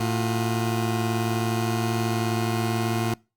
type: tone pair together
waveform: 20% pulse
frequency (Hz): 112.6 / 356.6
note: A2 / F4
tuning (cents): +40 / +36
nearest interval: octave + minor sixth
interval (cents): 1996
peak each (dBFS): -19 / -24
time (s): 0-3.14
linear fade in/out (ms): 5
effects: noise-tail reverb RT60 0.3 s tail -25 dB re dry + Opus 48 kbps